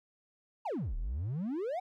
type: exponential two-way sweep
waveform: triangle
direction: down then up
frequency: 996 to 34.65 to 777 Hz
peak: -30 dBFS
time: 0.65-1.8 s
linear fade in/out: 10 ms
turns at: 0.96 s
effects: tanh soft clip ceiling -26 dBFS